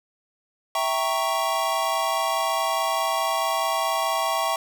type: chord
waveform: square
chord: E diminished seventh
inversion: none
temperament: equal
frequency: 659.3 / 784 / 932.3 / 1108.7 Hz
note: E5 / G5 / Bb5 / Db6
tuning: 0 / 0 / 0 / 0 cents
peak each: -28 / -29 / -30 / -27 dBFS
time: 0.75-4.56 s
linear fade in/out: 2 ms
effects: none